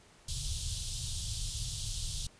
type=band-stop noise; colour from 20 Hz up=pink; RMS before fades=-36 dBFS; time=0.28-2.27 s; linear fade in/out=5 ms; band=140 to 3200 Hz; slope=48 dB/octave; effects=pink hiss -60 dBFS RMS until 2.39 s + resampled to 22050 Hz